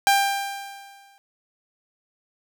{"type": "tone with exponential decay", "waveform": "sawtooth", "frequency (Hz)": 794, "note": "G5", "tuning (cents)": 22, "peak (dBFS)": -10, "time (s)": [0.07, 1.18], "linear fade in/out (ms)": 0, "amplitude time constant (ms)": 240, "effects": []}